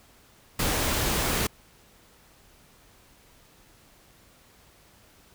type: noise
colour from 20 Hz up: pink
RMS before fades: -26 dBFS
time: 0.59-1.47 s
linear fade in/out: 5 ms
effects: pink hiss -57 dBFS RMS until 5.34 s